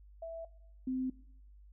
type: tone pair in turn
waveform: sine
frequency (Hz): 659.3 / 258.5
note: E5 / C4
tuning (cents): 0 / -21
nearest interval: octave + major third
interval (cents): 1621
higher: first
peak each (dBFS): -39 / -32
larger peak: second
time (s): 0.22-0.45 / 0.87-1.1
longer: neither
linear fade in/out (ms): 5
effects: noise-tail reverb RT60 0.7 s tail -20 dB re dry + added 50 Hz sine -54 dBFS peak until 1.72 s